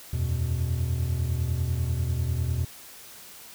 triangle chord, E suspended second, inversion none, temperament equal, 82.41 / 92.5 / 123.47 Hz, E2 / F#2 / B2, 0 / 0 / 0 cents, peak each -25 / -30 / -26 dBFS, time 0.13-2.65 s, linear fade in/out 5 ms, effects white hiss -46 dBFS RMS until 3.54 s

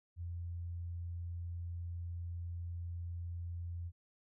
sine tone, 86.1 Hz, F2, 24 cents flat, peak -39 dBFS, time 0.16-3.92 s, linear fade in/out 50 ms, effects none

